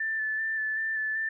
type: tone with vibrato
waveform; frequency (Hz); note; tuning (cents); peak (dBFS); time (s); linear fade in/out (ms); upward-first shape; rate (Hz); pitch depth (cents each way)
sine; 1760; A6; 0; -27; 0-1.29; 5; square; 2.6; 16
effects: none